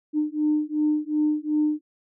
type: beating tone pair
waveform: sine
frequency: 301.3 / 304 Hz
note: D4 / D#4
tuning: +44 / -40 cents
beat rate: 2.7 Hz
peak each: -23 / -23 dBFS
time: 0.13-1.81 s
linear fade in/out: 50 ms
effects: tanh soft clip ceiling -13 dBFS